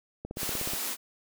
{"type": "click train", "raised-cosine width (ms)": 2, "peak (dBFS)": -23, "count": 9, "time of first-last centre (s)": [0.25, 0.735], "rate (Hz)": 16.5}
{"type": "high-pass noise", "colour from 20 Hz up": "white", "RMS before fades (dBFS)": -33, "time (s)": [0.36, 0.97], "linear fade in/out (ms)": 50, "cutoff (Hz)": 170, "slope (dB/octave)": 96}
{"effects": []}